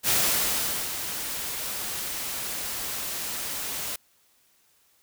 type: noise with ADSR envelope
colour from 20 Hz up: white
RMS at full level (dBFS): -22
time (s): 0.03-3.96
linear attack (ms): 55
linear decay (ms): 810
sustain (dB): -10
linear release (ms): 4
effects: white hiss -64 dBFS RMS until 5.02 s